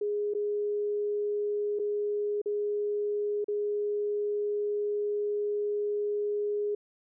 sine tone with dropouts, 414.2 Hz, G#4, 5 cents flat, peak -27 dBFS, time 0.01-6.75 s, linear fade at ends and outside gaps 5 ms, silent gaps 0.338-0.348 / 1.79-1.795 / 2.417-2.458 / 3.444-3.482 s, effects none

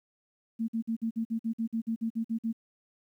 sine tone bursts, 226.5 Hz, A#3, 50 cents flat, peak -27 dBFS, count 14, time 0.59-2.529 s, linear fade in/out 20 ms, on 93 ms, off 49 ms, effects 11-bit

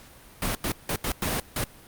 pink noise bursts at uneven times, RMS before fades -27 dBFS, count 6, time 0.42-0.55 / 0.64-0.72 / 0.89-0.96 / 1.04-1.12 / 1.22-1.4 / 1.56-1.64 s, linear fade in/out 2 ms, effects pink hiss -50 dBFS RMS until 1.87 s + Opus 48 kbps

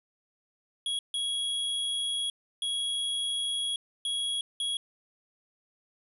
square tone bursts at uneven times, 3322 Hz, G#7, in tune, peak -29 dBFS, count 5, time 0.86-0.99 / 1.14-2.3 / 2.62-3.76 / 4.05-4.41 / 4.6-4.77 s, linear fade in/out 2 ms, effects resampled to 32000 Hz + 10-bit

